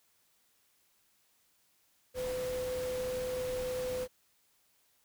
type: tone in noise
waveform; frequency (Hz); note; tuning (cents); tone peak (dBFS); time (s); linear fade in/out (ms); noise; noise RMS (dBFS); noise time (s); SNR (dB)
sine; 506; B4; +42; -33; 2.14-4.08; 50; pink; -44; 2.14-4.08; +8
effects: white hiss -71 dBFS RMS until 5.04 s